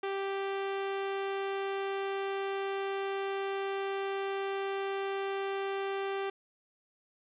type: tone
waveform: sawtooth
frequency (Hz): 392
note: G4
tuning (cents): 0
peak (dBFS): -28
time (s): 0.03-6.3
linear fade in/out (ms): 5
effects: resampled to 8000 Hz + 10-bit